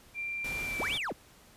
sine tone with pitch glide, 2368 to 2309 Hz, D7 to D7, +14 to -30 cents, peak -33 dBFS, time 0.14-0.99 s, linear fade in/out 50 ms, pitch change -44 cents, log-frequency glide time 0.62-0.86 s
pink noise, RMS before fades -42 dBFS, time 0.44-0.98 s, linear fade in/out 5 ms
triangle linear two-way sweep, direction up then down, 54.6 to 3700 to 54.6 Hz, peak -30 dBFS, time 0.79-1.13 s, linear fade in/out 10 ms, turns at 0.95 s
effects pink hiss -58 dBFS RMS until 1.56 s + resampled to 32000 Hz

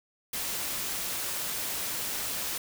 white noise, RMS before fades -33 dBFS, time 0.33-2.58 s, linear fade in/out 5 ms, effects none

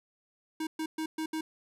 square tone bursts at uneven times, 316.2 Hz, D#4, 28 cents sharp, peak -32 dBFS, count 5, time 0.6-0.67 / 0.79-0.86 / 0.98-1.06 / 1.18-1.26 / 1.33-1.41 s, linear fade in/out 5 ms, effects resampled to 32000 Hz

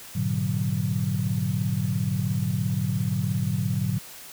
sine chord, G# half-diminished seventh, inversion none, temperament equal with one note detuned, 103.83 / 120.93 / 146.83 / 185 Hz, G#2 / B2 / D3 / F#3, 0 / -36 / 0 / 0 cents, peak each -28 dBFS, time 0.15-3.99 s, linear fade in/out 10 ms, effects tanh soft clip ceiling -12 dBFS + white hiss -43 dBFS RMS until 4.32 s

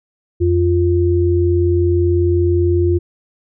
sine tone pair together, 87.31 / 349.2 Hz, F2 / F4, 0 / 0 cents, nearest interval 2 octaves, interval 2400 cents, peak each -14 dBFS, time 0.4-2.99 s, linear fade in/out 20 ms, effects none

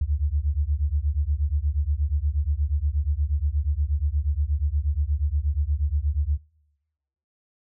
sine beating tone pair, 69.3 / 77.7 Hz, C#2 / D#2, 0 / -2 cents, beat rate 8.4 Hz, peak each -24 dBFS, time 0.01-6.38 s, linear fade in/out 5 ms, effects noise-tail reverb RT60 1.0 s tail -24 dB re dry

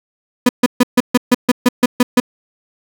35% pulse tone bursts, 246.9 Hz, B3, in tune, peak -5 dBFS, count 11, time 0.46-2.201 s, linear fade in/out 5 ms, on 31 ms, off 140 ms, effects none

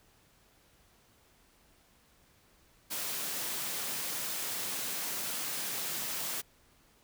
white high-pass noise, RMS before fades -36 dBFS, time 2.9-6.42 s, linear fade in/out 20 ms, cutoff 120 Hz, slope 48 dB/octave, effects pink hiss -65 dBFS RMS until 7.03 s

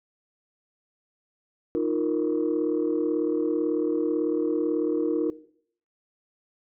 sine chord, Eb suspended second, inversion none, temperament equal, 311.1 / 349.2 / 466.2 Hz, Eb4 / F4 / Bb4, 0 / 0 / 0 cents, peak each -26 dBFS, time 1.75-5.3 s, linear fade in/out 0 ms, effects noise-tail reverb RT60 0.6 s tail -17 dB re dry + tanh soft clip ceiling -16 dBFS

